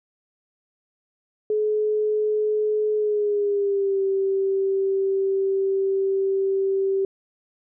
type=tone with pitch glide; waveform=sine; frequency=425.8 to 388.2 Hz; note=G#4 to G4; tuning=+43 to -17 cents; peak=-19 dBFS; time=1.5-7.05 s; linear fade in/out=2 ms; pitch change=-160 cents; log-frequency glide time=2.95-4.02 s; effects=none